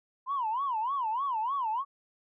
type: tone with vibrato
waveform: sine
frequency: 988 Hz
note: B5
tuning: in tune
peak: -27 dBFS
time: 0.26-1.85 s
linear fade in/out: 50 ms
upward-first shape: sine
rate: 3.3 Hz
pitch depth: 240 cents each way
effects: tanh soft clip ceiling -23 dBFS